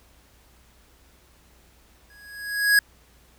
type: tone with exponential growth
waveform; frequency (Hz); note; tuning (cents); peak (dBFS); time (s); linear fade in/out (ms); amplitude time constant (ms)
square; 1661.2; G#6; 0; -13; 2.1-2.79; 2; 150
effects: added 60 Hz sine -58 dBFS peak until 3.38 s + pink hiss -58 dBFS RMS until 3.38 s